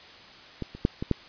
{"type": "clicks", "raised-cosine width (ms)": 3, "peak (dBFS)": [-18, -27, -7, -17, -9], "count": 5, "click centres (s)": [0.623, 0.75, 0.851, 1.025, 1.113], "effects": ["white hiss -48 dBFS RMS until 1.28 s", "resampled to 11025 Hz"]}